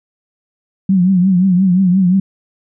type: tone with vibrato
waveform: sine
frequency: 185 Hz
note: F#3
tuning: in tune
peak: -8 dBFS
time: 0.89-2.2 s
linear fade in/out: 5 ms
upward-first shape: triangle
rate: 5.7 Hz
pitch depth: 110 cents each way
effects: none